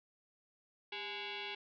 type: tone with frequency modulation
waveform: sine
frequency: 220 Hz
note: A3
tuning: in tune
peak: -40 dBFS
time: 0.92-1.55 s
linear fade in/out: 5 ms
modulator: 620 Hz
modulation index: 5.6
effects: none